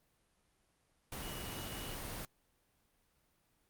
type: tone in noise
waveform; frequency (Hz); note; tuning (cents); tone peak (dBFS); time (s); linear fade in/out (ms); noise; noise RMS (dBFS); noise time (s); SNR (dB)
sine; 2916; F#7; -26; -50; 1.22-1.95; 2; pink; -43; 1.12-2.25; -10
effects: pink hiss -75 dBFS RMS until 3.69 s + Opus 32 kbps